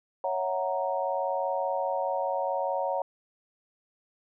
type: chord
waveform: sine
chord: F# dominant seventh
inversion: second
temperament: equal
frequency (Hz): 554.4 / 659.3 / 740 / 932.3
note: C#5 / E5 / F#5 / A#5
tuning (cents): 0 / 0 / 0 / 0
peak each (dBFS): -30 / -35 / -32 / -32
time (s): 0.24-3.02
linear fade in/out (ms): 2
effects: none